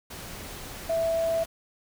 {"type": "tone in noise", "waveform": "sine", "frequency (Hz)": 659.3, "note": "E5", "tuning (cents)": 0, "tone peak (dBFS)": -23, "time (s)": [0.89, 1.44], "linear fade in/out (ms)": 10, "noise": "pink", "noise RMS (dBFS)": -40, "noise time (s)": [0.1, 1.46], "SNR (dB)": 14, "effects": []}